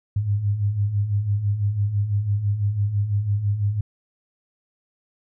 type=beating tone pair; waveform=sine; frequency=98 / 104 Hz; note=G2 / G#2; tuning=0 / +3 cents; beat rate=6 Hz; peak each=-27 / -20 dBFS; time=0.16-3.81 s; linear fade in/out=5 ms; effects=none